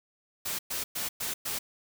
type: noise bursts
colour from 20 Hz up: white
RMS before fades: -33 dBFS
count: 5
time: 0.45-1.59 s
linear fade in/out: 10 ms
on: 140 ms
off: 110 ms
effects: none